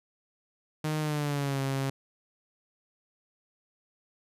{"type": "tone with pitch glide", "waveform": "sawtooth", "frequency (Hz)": [154.1, 135.71], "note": ["D#3", "C#3"], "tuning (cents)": [-16, -36], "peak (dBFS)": -24, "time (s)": [0.84, 1.9], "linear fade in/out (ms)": 5, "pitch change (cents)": -220, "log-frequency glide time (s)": [1, 1.61], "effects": ["resampled to 32000 Hz"]}